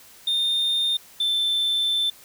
sine tone pair in turn, 3636 / 3541 Hz, A#7 / A7, -44 / +10 cents, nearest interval unison, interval 46 cents, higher first, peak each -17 dBFS, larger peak neither, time 0.27-0.97 / 1.2-2.1 s, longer second, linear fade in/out 5 ms, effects tanh soft clip ceiling -19 dBFS + white hiss -49 dBFS RMS until 2.24 s

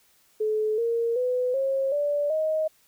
sine tone with pitch steps, 430.8 / 464.4 / 500.6 / 539.6 / 581.7 / 627.1 Hz, A4 / A#4 / B4 / C#5 / D5 / D#5, -37 / -7 / +23 / -47 / -17 / +13 cents, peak -22 dBFS, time 0.4-2.68 s, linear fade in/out 10 ms, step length 380 ms, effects white hiss -62 dBFS RMS until 2.87 s

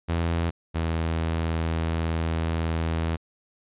sawtooth tone pair in turn, 83.8 / 81.74 Hz, E2 / E2, +29 / -14 cents, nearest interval unison, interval 43 cents, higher first, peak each -19 / -20 dBFS, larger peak first, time 0.08-0.51 / 0.74-3.17 s, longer second, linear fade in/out 20 ms, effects resampled to 8000 Hz

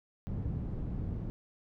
white low-pass noise, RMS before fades -36 dBFS, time 0.27-1.3 s, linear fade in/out 0 ms, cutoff 130 Hz, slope 12 dB/octave, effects none

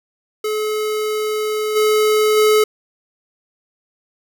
square tone with level steps, 428.3 Hz, A4, 47 cents flat, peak -19 / -13 / -11 dBFS, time 0.44-2.64 s, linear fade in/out 5 ms, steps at 1.75 / 2.36 s, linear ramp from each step 20 ms, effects none

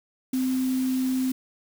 sine tone in noise, 258.6 Hz, C4, 20 cents flat, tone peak -22 dBFS, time 0.33-1.32 s, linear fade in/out 5 ms, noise white, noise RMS -40 dBFS, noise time 0.33-1.32 s, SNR +15 dB, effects none

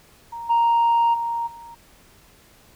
sine tone with level steps, 932.3 Hz, A#5, in tune, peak -30 / -13 / -22 / -38 dBFS, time 0.32-1.75 s, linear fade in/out 10 ms, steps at 0.49 / 1.13 / 1.46 s, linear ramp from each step 20 ms, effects tanh soft clip ceiling -13 dBFS + pink hiss -53 dBFS RMS until 2.75 s

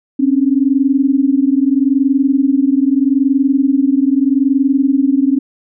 sine tone pair together, 264.2 / 285 Hz, C4 / C#4, +17 / +48 cents, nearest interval minor second, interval 131 cents, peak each -12 / -13 dBFS, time 0.19-5.39 s, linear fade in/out 10 ms, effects none

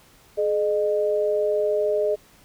sine tone pair together, 423.6 / 610 Hz, G#4 / D#5, +34 / -34 cents, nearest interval tritone, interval 632 cents, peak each -22 dBFS, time 0.37-2.16 s, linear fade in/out 20 ms, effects pink hiss -54 dBFS RMS until 2.44 s

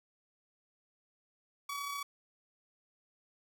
sawtooth tone with amplitude modulation, 1136 Hz, C#6, 42 cents sharp, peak -32 dBFS, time 1.69-2.03 s, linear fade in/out 5 ms, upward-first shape sine, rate 34.2 Hz, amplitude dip 35%, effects none

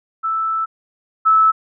sine tone pair in turn, 1318.5 / 1306.4 Hz, E6 / E6, 0 / -16 cents, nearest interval unison, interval 16 cents, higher first, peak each -17 / -9 dBFS, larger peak second, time 0.23-0.66 / 1.25-1.52 s, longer first, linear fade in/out 20 ms, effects none

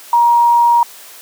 sine tone, 946 Hz, A#5, 25 cents sharp, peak -7 dBFS, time 0.13-0.83 s, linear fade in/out 2 ms, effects white hiss -37 dBFS RMS until 1.21 s + high-pass 400 Hz 12 dB/octave

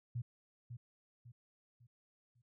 sine tone with echo, 120 Hz, B2, 49 cents flat, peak -36 dBFS, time 0.15-0.22 s, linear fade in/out 10 ms, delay 550 ms, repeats 4, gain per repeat -8 dB, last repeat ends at 2.42 s, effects none

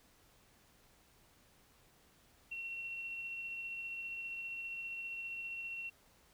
sine tone with tremolo, 2725 Hz, F7, 43 cents flat, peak -39 dBFS, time 2.51-5.9 s, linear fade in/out 10 ms, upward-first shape triangle, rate 15 Hz, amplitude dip 30%, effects pink hiss -67 dBFS RMS until 6.33 s

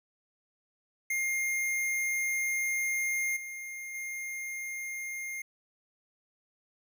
square tone with level steps, 2121 Hz, C7, 23 cents sharp, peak -29 / -39 / -36 dBFS, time 1.1-5.42 s, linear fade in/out 5 ms, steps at 3.36 / 3.94 s, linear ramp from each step 10 ms, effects none

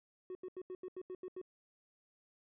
triangle tone bursts, 368.6 Hz, F#4, 7 cents flat, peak -39 dBFS, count 9, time 0.3-1.415 s, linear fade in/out 2 ms, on 51 ms, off 82 ms, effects tanh soft clip ceiling -36 dBFS + resampled to 8000 Hz

